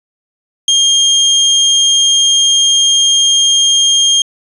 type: tone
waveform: 30% pulse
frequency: 3216 Hz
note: G7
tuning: 44 cents sharp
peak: -4 dBFS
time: 0.68-4.22 s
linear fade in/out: 2 ms
effects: resampled to 24000 Hz